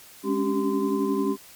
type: tone cluster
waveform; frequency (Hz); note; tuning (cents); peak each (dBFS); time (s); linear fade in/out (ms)
sine; 207 / 276.5 / 287.8 / 389.1 / 1031; G#3 / C#4 / D4 / G4 / C6; -5 / -4 / -35 / -13 / -26; -28 / -26 / -31 / -26 / -33; 0.23-1.37; 50
effects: white hiss -48 dBFS RMS until 1.55 s + MP3 96 kbps